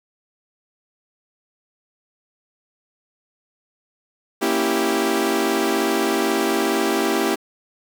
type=chord; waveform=sawtooth; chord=A# diminished seventh; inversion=none; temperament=equal; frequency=233.1 / 277.2 / 329.6 / 392 Hz; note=A#3 / C#4 / E4 / G4; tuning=0 / 0 / 0 / 0 cents; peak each=-22 / -22 / -19 / -18 dBFS; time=4.41-7.36 s; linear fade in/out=20 ms; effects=7-bit